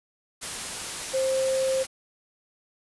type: tone in noise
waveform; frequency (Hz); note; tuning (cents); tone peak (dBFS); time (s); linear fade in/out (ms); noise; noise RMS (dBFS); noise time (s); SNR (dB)
sine; 528; C5; +16; -22; 1.13-1.84; 20; white; -33; 0.41-1.87; +8
effects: resampled to 24000 Hz